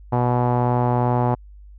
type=tone with low-pass filter; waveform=sawtooth; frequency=122.6 Hz; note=B2; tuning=12 cents flat; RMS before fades=-19 dBFS; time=0.12-1.35 s; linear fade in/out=10 ms; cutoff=870 Hz; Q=3.6; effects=added 50 Hz sine -40 dBFS peak until 1.78 s